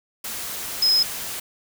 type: tone in noise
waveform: sine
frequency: 5110 Hz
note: D#8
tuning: 45 cents sharp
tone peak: -15 dBFS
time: 0.82-1.03 s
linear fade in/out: 5 ms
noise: white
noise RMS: -31 dBFS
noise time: 0.24-1.4 s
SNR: +13 dB
effects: none